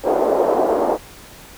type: band-pass noise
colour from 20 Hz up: white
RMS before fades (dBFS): -17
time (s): 0.03-0.98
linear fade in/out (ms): 50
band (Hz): 330 to 710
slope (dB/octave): 24
effects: pink hiss -41 dBFS RMS until 1.57 s